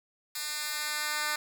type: tone with high-pass filter sweep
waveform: 10% pulse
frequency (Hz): 300.3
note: D4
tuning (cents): +39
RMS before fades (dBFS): -33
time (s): 0.35-1.36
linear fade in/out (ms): 5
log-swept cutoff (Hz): 3500 to 1400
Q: 0.72
effects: none